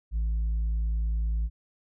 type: tone with tanh clipping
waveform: sine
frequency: 55 Hz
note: A1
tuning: in tune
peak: -25 dBFS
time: 0.11-1.5 s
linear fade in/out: 50 ms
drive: 2 dB
effects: none